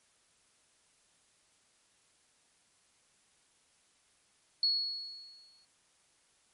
sine tone with exponential decay, 4357 Hz, C#8, 31 cents flat, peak -24 dBFS, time 4.63-5.65 s, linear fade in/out 2 ms, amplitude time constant 220 ms, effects white hiss -69 dBFS RMS until 6.53 s + MP3 48 kbps

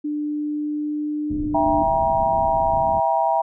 sine tone with pitch glide, 297.5 to 299.7 Hz, D4 to D4, +22 to +35 cents, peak -22 dBFS, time 0.04-1.83 s, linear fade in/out 10 ms, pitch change +13 cents, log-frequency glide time 0.22-1.37 s
pink low-pass noise, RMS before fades -31 dBFS, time 1.3-3 s, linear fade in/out 2 ms, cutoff 310 Hz, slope 24 dB/octave
sine chord, E diminished, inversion none, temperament just, 659.3 / 791.1 / 949.3 Hz, E5 / G5 / Bb5, 0 / +16 / +31 cents, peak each -21 dBFS, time 1.54-3.42 s, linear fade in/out 10 ms
effects none

